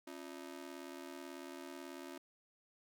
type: ring-modulated tone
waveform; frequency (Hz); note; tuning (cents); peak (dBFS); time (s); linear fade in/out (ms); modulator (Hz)
sawtooth; 311.1; D#4; 0; -40; 0.07-2.18; 5; 39.1
effects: none